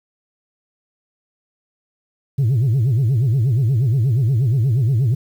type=tone with vibrato; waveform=sine; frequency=122.9 Hz; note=B2; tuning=8 cents flat; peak=-11 dBFS; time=2.38-5.15 s; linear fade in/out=10 ms; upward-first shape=sine; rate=8.4 Hz; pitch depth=250 cents each way; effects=tanh soft clip ceiling -12 dBFS + 8-bit